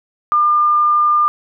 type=tone; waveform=sine; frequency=1202 Hz; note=D6; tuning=40 cents sharp; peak=-10 dBFS; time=0.32-1.28 s; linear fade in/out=0 ms; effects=none